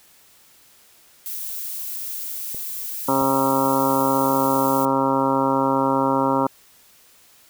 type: noise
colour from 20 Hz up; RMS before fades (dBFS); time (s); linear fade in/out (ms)
violet; -30; 1.26-4.85; 0
type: clicks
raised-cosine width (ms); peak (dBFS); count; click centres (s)
2; -24; 2; 2.546 / 3.22
type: harmonic tone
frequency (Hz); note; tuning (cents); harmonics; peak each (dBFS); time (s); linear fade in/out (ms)
135; C#3; -45; 1 / 2 / 3 / 4 / 5 / 6 / 7 / 8 / 9 / 10; -32 / -22 / -28 / -24 / -33 / -29 / -22 / -30 / -29 / -31; 3.08-6.47; 5
effects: white hiss -53 dBFS RMS until 7.49 s